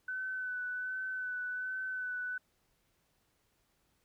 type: tone with vibrato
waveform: sine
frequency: 1506 Hz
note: F#6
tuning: 30 cents sharp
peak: -35 dBFS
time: 0.08-2.38 s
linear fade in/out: 5 ms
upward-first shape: sine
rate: 1.3 Hz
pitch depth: 21 cents each way
effects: pink hiss -75 dBFS RMS until 4.04 s